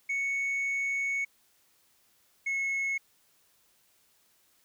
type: tone pair in turn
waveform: sine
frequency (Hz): 2217 / 2185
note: C#7 / C#7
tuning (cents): 0 / -26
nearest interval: unison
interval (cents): 26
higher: first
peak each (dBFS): -25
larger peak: neither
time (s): 0.09-1.25 / 2.46-2.98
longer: first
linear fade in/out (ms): 10
effects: tanh soft clip ceiling -27 dBFS + white hiss -67 dBFS RMS until 4.64 s